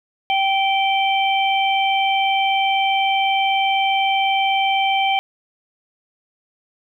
harmonic tone, 779 Hz, G5, 11 cents flat, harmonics 1 / 3 / 4, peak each -17 / -22 / -23 dBFS, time 0.3-5.19 s, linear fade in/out 0 ms, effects 9-bit

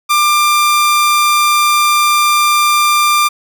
sawtooth tone, 1191 Hz, D6, 24 cents sharp, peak -5 dBFS, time 0.09-3.29 s, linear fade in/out 20 ms, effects none

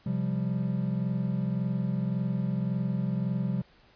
triangle chord, C suspended fourth, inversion none, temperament just, 130.81 / 174.42 / 196.22 Hz, C3 / F3 / G3, 0 / -2 / +2 cents, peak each -29 dBFS, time 0.06-3.62 s, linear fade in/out 5 ms, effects pink hiss -60 dBFS RMS until 3.95 s + resampled to 11025 Hz

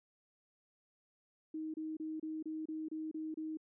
sine tone bursts, 314.1 Hz, D#4, 16 cents sharp, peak -38 dBFS, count 9, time 1.54-3.572 s, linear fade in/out 5 ms, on 200 ms, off 29 ms, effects none

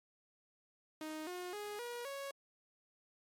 sawtooth tone with pitch steps, 311.1 / 359.4 / 415.3 / 479.8 / 554.3 Hz, D#4 / F4 / G#4 / A#4 / C#5, 0 / +50 / 0 / +50 / 0 cents, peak -38 dBFS, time 1.01-2.31 s, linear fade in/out 2 ms, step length 260 ms, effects MP3 64 kbps

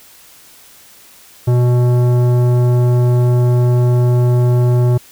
triangle tone with tanh clipping, 122.8 Hz, B2, 9 cents flat, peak -11 dBFS, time 1.47-4.98 s, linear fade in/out 10 ms, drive 18 dB, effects white hiss -43 dBFS RMS until 5.11 s

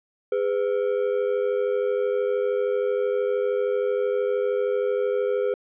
triangle ring-modulated tone, 456.5 Hz, A#4, 36 cents flat, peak -16 dBFS, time 0.32-5.54 s, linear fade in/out 2 ms, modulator 46.5 Hz, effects resampled to 8000 Hz

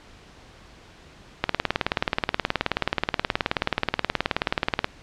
click train, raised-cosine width 0.3 ms, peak -4 dBFS, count 65, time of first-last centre 1.44-4.844 s, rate 18.8 Hz, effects pink hiss -49 dBFS RMS until 5.02 s + low-pass 5000 Hz 12 dB/octave

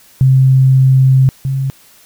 sine tone pair in turn, 132 / 134.62 Hz, C3 / C3, +16 / +50 cents, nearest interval unison, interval 34 cents, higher second, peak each -5 / -13 dBFS, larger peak first, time 0.21-1.29 / 1.45-1.7 s, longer first, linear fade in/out 0 ms, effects white hiss -45 dBFS RMS until 2.05 s

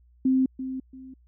sine tone with echo, 261.3 Hz, C4, 2 cents flat, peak -18 dBFS, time 0.25-0.46 s, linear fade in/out 5 ms, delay 340 ms, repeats 2, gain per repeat -11 dB, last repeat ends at 1.14 s, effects added 60 Hz sine -55 dBFS peak until 1.27 s

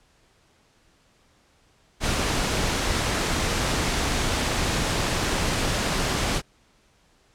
pink noise, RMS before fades -24 dBFS, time 2-6.42 s, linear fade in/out 50 ms, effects pink hiss -61 dBFS RMS until 7.34 s + low-pass 8000 Hz 12 dB/octave

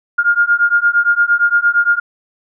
sine beating tone pair, 1410 / 1418.7 Hz, F6 / F6, +16 / +27 cents, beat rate 8.7 Hz, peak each -13 dBFS, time 0.18-2 s, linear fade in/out 10 ms, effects none

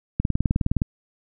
click train, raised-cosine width 5 ms, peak -8 dBFS, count 13, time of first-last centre 0.2-0.819 s, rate 19.4 Hz, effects none

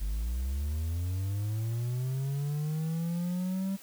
triangle linear sweep, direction up, 47.37 to 196 Hz, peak -27 dBFS, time 0-3.77 s, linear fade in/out 20 ms, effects white hiss -52 dBFS RMS until 3.82 s

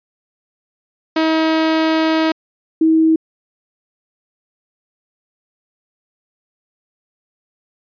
sawtooth / sine tone pair in turn, 319.2 / 320.4 Hz, D#4 / E4, +44 / -49 cents, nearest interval unison, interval 7 cents, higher second, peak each -9 dBFS, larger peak neither, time 1.16-2.32 / 2.81-3.16 s, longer first, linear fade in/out 5 ms, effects resampled to 11025 Hz

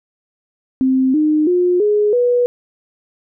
sine tone with pitch steps, 261.6 / 305.8 / 357.4 / 417.7 / 488.2 Hz, C4 / D#4 / F4 / G#4 / B4, 0 / -30 / +40 / +10 / -20 cents, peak -11 dBFS, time 0.81-2.46 s, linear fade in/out 0 ms, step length 330 ms, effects none

